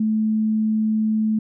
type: tone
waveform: sine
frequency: 217.4 Hz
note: A3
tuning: 21 cents flat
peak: -17 dBFS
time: 0-1.39 s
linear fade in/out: 5 ms
effects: none